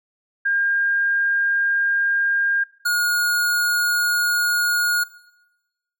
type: tone pair in turn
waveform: sine / square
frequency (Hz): 1609 / 1437.4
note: G6 / F6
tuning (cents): +45 / +49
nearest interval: major second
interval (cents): 196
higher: first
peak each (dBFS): -17 / -18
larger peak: first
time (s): 0.45-2.64 / 2.85-5.04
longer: neither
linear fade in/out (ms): 10
effects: noise-tail reverb RT60 1.0 s tail -20 dB re dry